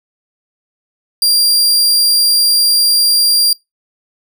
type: tone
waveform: sawtooth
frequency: 4765 Hz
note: D8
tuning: 24 cents sharp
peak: -6 dBFS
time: 1.22-3.53 s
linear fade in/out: 2 ms
effects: noise-tail reverb RT60 0.2 s tail -26 dB re dry